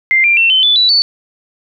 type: tone with pitch steps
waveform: sine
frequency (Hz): 2093 / 2377 / 2699 / 3064 / 3480 / 3951 / 4486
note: C7 / D7 / E7 / G7 / A7 / B7 / C#8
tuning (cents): 0 / +20 / +40 / -40 / -20 / 0 / +20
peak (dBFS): -7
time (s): 0.11-1.02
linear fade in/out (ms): 0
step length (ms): 130
effects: none